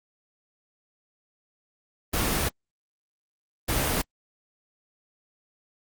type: noise bursts at uneven times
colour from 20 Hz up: pink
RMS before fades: -25 dBFS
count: 2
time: 2.13-2.49 / 3.68-4.02 s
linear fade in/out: 10 ms
effects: Opus 24 kbps